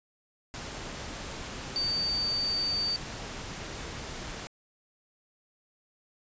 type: tone in noise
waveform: sine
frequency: 4600 Hz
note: D8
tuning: 37 cents flat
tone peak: -27 dBFS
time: 1.76-2.96 s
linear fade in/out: 0 ms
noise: pink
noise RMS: -39 dBFS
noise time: 0.54-4.47 s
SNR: +9 dB
effects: resampled to 16000 Hz